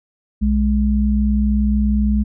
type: tone pair together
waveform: sine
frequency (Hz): 61.98 / 209.2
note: B1 / G#3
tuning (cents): +7 / +13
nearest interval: octave + major sixth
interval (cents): 2106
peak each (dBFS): -16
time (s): 0.41-2.24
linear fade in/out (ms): 20
effects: none